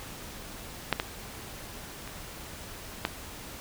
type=clicks; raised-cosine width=0.3 ms; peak=-7 / -11 / -24 / -10 dBFS; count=4; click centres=0.927 / 0.999 / 2.076 / 3.051 s; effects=pink hiss -43 dBFS RMS until 3.6 s